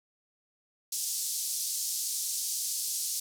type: band-pass noise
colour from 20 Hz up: pink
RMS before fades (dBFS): -33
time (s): 0.92-3.2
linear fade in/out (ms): 5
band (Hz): 5100 to 13000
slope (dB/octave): 24
effects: none